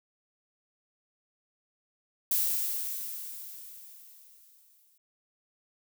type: noise with exponential decay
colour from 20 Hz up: violet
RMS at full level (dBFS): -26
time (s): 2.31-4.98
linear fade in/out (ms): 5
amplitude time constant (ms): 580
effects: none